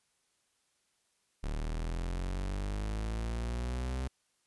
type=linear sweep; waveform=40% pulse; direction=up; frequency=36.45 to 65.41 Hz; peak=-32 dBFS; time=1.43-4.08 s; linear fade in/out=10 ms; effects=white hiss -75 dBFS RMS until 4.46 s + resampled to 24000 Hz